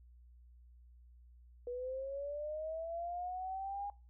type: linear sweep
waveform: sine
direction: up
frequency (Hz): 482.9 to 817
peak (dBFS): -38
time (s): 1.67-3.9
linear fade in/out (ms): 2
effects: noise-tail reverb RT60 0.3 s tail -21 dB re dry + added 60 Hz sine -57 dBFS peak until 4.09 s